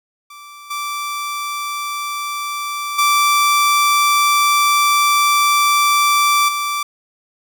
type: tone with level steps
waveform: sawtooth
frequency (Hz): 1168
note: D6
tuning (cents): -10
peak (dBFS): -32 / -18 / -8 / -15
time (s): 0.3-6.83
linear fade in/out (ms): 5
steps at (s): 0.7 / 2.98 / 6.48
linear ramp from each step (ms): 10
effects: none